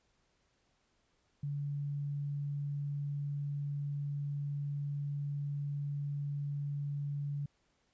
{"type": "tone", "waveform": "sine", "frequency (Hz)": 143.4, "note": "D3", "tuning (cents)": -41, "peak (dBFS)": -34, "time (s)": [1.43, 7.46], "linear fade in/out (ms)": 5, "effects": ["pink hiss -75 dBFS RMS until 7.93 s", "resampled to 16000 Hz"]}